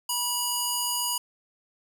square tone with band-pass filter, 971 Hz, B5, 30 cents flat, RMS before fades -28 dBFS, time 0.09-1.18 s, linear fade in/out 5 ms, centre 11000 Hz, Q 0.58, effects none

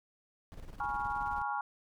brown noise with tremolo, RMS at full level -45 dBFS, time 0.52-1.42 s, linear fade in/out 0 ms, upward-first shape square, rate 19 Hz, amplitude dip 55%
sine chord, C# dominant seventh, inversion second, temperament equal with one note detuned, 830.6 / 962.4 / 1108.7 / 1396.9 Hz, G#5 / B5 / C#6 / E#6, 0 / -45 / 0 / 0 cents, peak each -35 / -40 / -39 / -39 dBFS, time 0.8-1.61 s, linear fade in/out 2 ms
effects none

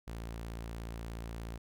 sawtooth tone, 56.8 Hz, A#1, 44 cents flat, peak -36 dBFS, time 0.07-1.58 s, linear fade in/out 10 ms, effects none

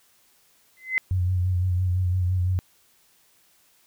sine tone with exponential growth, 2048 Hz, C7, 38 cents flat, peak -16 dBFS, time 0.77-0.98 s, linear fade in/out 0 ms, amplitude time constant 45 ms
sine tone with vibrato, 91 Hz, F#2, 28 cents flat, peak -20 dBFS, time 1.11-2.59 s, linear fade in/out 0 ms, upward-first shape sine, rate 5.9 Hz, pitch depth 40 cents each way
effects white hiss -61 dBFS RMS until 3.86 s

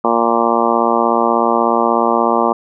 harmonic tone, 116.54 Hz, A#2, in tune, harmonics 2 / 3 / 4 / 5 / 6 / 7 / 8 / 9 / 10, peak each -20 / -20 / -20 / -20 / -20 / -20 / -20 / -20 / -20 dBFS, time 0.04-2.53 s, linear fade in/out 5 ms, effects none

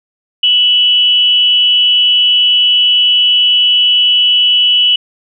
sine tone with amplitude modulation, 2960 Hz, F#7, in tune, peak -4 dBFS, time 0.43-4.96 s, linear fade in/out 5 ms, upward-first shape sine, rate 289 Hz, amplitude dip 50%, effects none

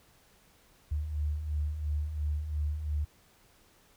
sine beating tone pair, 72.5 / 75.4 Hz, D2 / D2, -22 / +46 cents, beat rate 2.9 Hz, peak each -38 / -30 dBFS, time 0.91-3.05 s, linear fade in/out 10 ms, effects pink hiss -63 dBFS RMS until 3.96 s

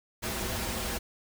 pink noise with comb filter, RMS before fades -33 dBFS, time 0.22-0.99 s, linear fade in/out 20 ms, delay 6.9 ms, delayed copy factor -0.7, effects none

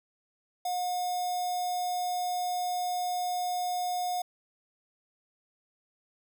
square tone with notch filter, 720 Hz, F#5, 47 cents flat, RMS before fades -31 dBFS, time 0.65-4.22 s, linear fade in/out 5 ms, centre 2300 Hz, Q 1.3, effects none

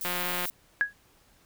violet noise, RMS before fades -34 dBFS, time 0.01-0.5 s, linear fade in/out 0 ms
click train, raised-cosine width 0.3 ms, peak -16 dBFS, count 73, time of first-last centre 0.05-0.454 s, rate 178 Hz
sine tone with exponential decay, 1662 Hz, G#6, 1 cent sharp, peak -17 dBFS, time 0.81-0.93 s, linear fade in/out 0 ms, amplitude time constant 26 ms
effects pink hiss -62 dBFS RMS until 1.45 s

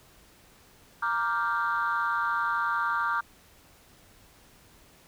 sine chord, G minor seventh, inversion first, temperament equal, 932.3 / 1174.7 / 1396.9 / 1568 Hz, Bb5 / D6 / F6 / G6, 0 / 0 / 0 / 0 cents, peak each -31 / -28 / -29 / -32 dBFS, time 1.02-3.21 s, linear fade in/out 10 ms, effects tanh soft clip ceiling -18 dBFS + pink hiss -57 dBFS RMS until 5.07 s

